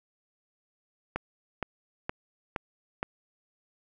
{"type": "click train", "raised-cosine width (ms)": 0.5, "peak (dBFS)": -15, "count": 5, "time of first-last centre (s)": [1.16, 3.029], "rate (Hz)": 2.14, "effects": []}